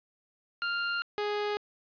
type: tone pair in turn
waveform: sawtooth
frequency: 1396.9 / 415.3 Hz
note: F6 / G#4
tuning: 0 / 0 cents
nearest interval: octave + major sixth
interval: 2100 cents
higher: first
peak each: -25 / -25 dBFS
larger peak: neither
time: 0.62-1.02 / 1.18-1.57 s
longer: first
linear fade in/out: 0 ms
effects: resampled to 11025 Hz + 9-bit